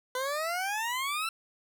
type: exponential sweep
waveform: 20% pulse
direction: up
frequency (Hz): 500 to 1355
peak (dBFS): -25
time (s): 0.15-1.29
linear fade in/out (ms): 2
effects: none